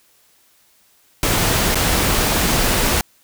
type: noise with dropouts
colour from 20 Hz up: pink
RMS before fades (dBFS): -17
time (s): 1.23-3.01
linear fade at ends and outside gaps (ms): 1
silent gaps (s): 1.746-1.755
effects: white hiss -56 dBFS RMS until 3.23 s